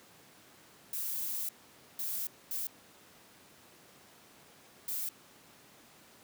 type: noise bursts at uneven times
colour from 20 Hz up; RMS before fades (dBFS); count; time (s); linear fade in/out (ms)
violet; -36; 4; 0.93-1.49 / 1.99-2.27 / 2.51-2.67 / 4.88-5.09; 2
effects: pink hiss -58 dBFS RMS until 6.23 s + high-pass 150 Hz 12 dB/octave